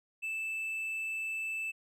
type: tone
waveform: triangle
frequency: 2637 Hz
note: E7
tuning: in tune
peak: -32 dBFS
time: 0.22-1.72 s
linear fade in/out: 20 ms
effects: none